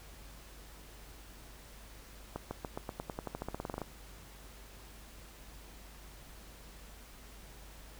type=accelerating click train; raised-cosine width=1 ms; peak=-23 dBFS; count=19; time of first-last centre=2.36-3.817 s; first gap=150 ms; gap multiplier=0.92; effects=added 50 Hz sine -53 dBFS peak until 7.99 s + pink hiss -55 dBFS RMS until 7.99 s